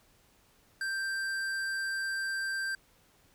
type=tone with hard clipping; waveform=sine; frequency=1573 Hz; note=G6; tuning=6 cents sharp; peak=-33 dBFS; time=0.81-2.75 s; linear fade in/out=2 ms; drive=12 dB; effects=pink hiss -65 dBFS RMS until 3.34 s